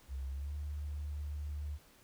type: tone with pitch glide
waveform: sine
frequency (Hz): 66.8 to 73.69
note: C2 to D2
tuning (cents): +36 to +6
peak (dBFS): -37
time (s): 0.08-1.79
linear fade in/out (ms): 50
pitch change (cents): +170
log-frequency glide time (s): 0.28-0.54
effects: pink hiss -63 dBFS RMS until 2.03 s